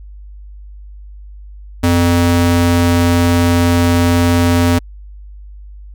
square ring-modulated tone, 173.4 Hz, F3, 12 cents flat, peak -7 dBFS, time 1.83-4.79 s, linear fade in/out 10 ms, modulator 82.2 Hz, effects added 50 Hz sine -31 dBFS peak until 5.94 s

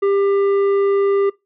triangle tone with tanh clipping, 397.5 Hz, G4, 24 cents sharp, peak -15 dBFS, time 0.02-1.3 s, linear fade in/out 10 ms, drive 13 dB, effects noise-tail reverb RT60 0.2 s tail -22 dB re dry

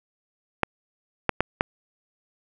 clicks, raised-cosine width 0.5 ms, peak -4 dBFS, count 4, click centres 0.633 / 1.293 / 1.406 / 1.609 s, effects none

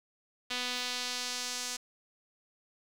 sawtooth tone with band-pass filter sweep, 248 Hz, B3, 7 cents sharp, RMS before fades -36 dBFS, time 0.5-1.77 s, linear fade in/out 10 ms, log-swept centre 3600 to 6300 Hz, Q 1.5, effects 9-bit

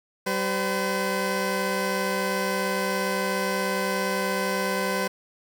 15% pulse tone pair together, 192.7 / 508.2 Hz, G3 / B4, -29 / +49 cents, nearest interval octave + perfect fourth, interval 1678 cents, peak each -21 / -20 dBFS, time 0.26-5.08 s, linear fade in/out 10 ms, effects none

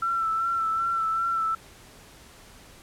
sine tone with vibrato, 1339 Hz, E6, 27 cents sharp, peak -23 dBFS, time 0.02-1.55 s, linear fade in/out 5 ms, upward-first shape sine, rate 2.6 Hz, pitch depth 30 cents each way, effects pink hiss -50 dBFS RMS until 2.82 s + low-pass 12000 Hz 12 dB/octave

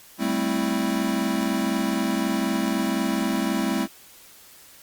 square chord, A minor seventh, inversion third, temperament equal, 196 / 220 / 261.6 / 329.6 Hz, G3 / A3 / C4 / E4, 0 / 0 / 0 / 0 cents, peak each -29 / -28 / -28 / -29 dBFS, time 0.18-3.88 s, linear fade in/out 50 ms, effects white hiss -49 dBFS RMS until 4.82 s + Opus 48 kbps

